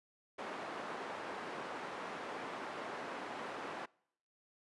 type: band-pass noise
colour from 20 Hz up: white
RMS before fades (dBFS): -44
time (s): 0.38-3.86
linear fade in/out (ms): 10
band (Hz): 260 to 1200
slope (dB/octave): 12
effects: noise-tail reverb RT60 0.7 s tail -26 dB re dry + resampled to 24000 Hz